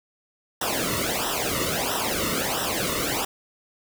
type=noise with flanger; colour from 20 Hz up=pink; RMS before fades=-26 dBFS; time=0.61-3.25 s; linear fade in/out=5 ms; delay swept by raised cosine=0.44 to 1.27 ms; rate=1.5 Hz; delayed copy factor=-0.9; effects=none